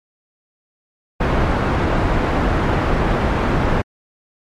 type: low-pass noise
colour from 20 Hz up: pink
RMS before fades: -17 dBFS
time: 1.2-3.82 s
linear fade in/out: 10 ms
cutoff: 1500 Hz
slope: 12 dB/octave
effects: MP3 64 kbps